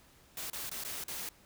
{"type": "noise with dropouts", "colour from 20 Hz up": "white", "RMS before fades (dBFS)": -40, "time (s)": [0.37, 1.29], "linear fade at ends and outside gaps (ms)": 2, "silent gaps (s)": [[0.5, 0.531], [0.695, 0.714], [0.838, 0.848], [1.039, 1.081]], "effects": ["pink hiss -62 dBFS RMS until 1.45 s"]}